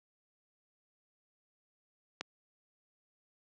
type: click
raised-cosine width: 0.2 ms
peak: -18 dBFS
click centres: 2.21 s
effects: high-pass 200 Hz 12 dB/octave + low-pass 7000 Hz 12 dB/octave